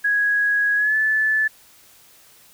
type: tone with pitch glide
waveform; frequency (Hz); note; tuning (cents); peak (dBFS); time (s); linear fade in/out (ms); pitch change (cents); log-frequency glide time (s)
sine; 1661.2 to 1740.8; G#6 to A6; 0 to -19; -16; 0.04-1.48; 10; +81; 0.76-0.96
effects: white hiss -51 dBFS RMS until 2.53 s